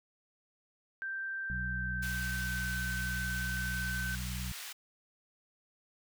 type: tone with pitch glide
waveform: sine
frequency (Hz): 1568 to 1532.2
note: G6 to G6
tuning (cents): 0 to -40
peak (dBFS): -35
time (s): 1.02-4.15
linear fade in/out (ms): 0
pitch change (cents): -40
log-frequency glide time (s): 1.53-2.63
type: harmonic tone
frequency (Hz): 61.74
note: B1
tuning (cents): 0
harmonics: 1 / 2 / 3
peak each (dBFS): -38 / -41 / -43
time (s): 1.5-4.52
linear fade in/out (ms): 0
type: high-pass noise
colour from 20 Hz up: pink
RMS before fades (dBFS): -44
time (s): 2.02-4.73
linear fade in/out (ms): 10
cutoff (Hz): 1700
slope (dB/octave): 12
effects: none